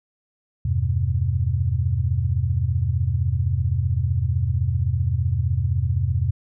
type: chord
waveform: sine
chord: E minor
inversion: none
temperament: equal with one note detuned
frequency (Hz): 82.41 / 98 / 125.99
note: E2 / G2 / B2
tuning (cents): 0 / 0 / +35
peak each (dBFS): -23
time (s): 0.65-6.31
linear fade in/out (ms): 5
effects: none